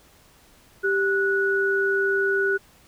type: tone pair together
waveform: sine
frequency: 392.4 / 1470 Hz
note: G4 / F#6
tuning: +2 / -12 cents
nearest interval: octave + major seventh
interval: 2286 cents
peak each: -22 dBFS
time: 0.83-2.58 s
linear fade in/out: 20 ms
effects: pink hiss -55 dBFS RMS until 2.87 s